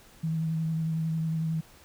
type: tone with vibrato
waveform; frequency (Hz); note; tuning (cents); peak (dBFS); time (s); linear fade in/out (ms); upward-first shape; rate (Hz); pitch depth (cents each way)
sine; 160.8; E3; -43; -26; 0.23-1.61; 10; sine; 11; 21
effects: pink hiss -55 dBFS RMS until 1.84 s